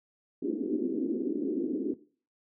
white band-pass noise, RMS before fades -31 dBFS, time 0.42-1.94 s, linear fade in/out 5 ms, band 240 to 370 Hz, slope 48 dB/octave, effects noise-tail reverb RT60 0.4 s tail -17 dB re dry

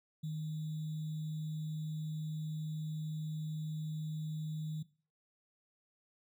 sine tone with sample-and-hold, 155.56 Hz, D#3, in tune, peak -36 dBFS, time 0.23-4.83 s, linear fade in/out 10 ms, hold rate 3675 Hz, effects noise-tail reverb RT60 0.4 s tail -19 dB re dry

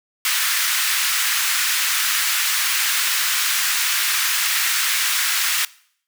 pink high-pass noise, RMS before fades -20 dBFS, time 0.25-5.65 s, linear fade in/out 2 ms, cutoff 1400 Hz, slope 24 dB/octave, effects noise-tail reverb RT60 0.6 s tail -21 dB re dry

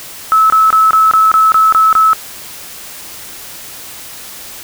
sine tone bursts, 1300 Hz, E6, 24 cents flat, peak -5 dBFS, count 9, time 0.32-2.132 s, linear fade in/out 0 ms, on 180 ms, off 24 ms, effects white hiss -30 dBFS RMS until 4.63 s

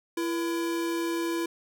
square tone pair together, 336 / 476.8 Hz, E4 / A#4, +33 / +39 cents, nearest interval tritone, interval 606 cents, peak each -28 / -39 dBFS, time 0.17-1.46 s, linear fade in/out 5 ms, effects none

